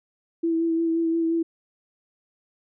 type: tone with vibrato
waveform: sine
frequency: 330 Hz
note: E4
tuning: 2 cents sharp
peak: -20 dBFS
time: 0.43-1.43 s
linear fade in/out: 10 ms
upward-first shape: sine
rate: 5.7 Hz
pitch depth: 20 cents each way
effects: none